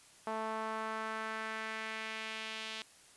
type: tone with band-pass filter sweep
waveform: sawtooth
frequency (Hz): 220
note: A3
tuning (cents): 0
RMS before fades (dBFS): -40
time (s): 0.27-2.82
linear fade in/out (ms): 0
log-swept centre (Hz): 890 to 3300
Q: 1.7
effects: white hiss -60 dBFS RMS until 3.16 s + resampled to 24000 Hz